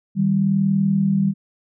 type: tone pair together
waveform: sine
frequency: 155.56 / 196.28 Hz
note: D#3 / G3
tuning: 0 / +2 cents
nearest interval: major third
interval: 402 cents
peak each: -22 / -16 dBFS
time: 0.15-1.34 s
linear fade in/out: 50 ms
effects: none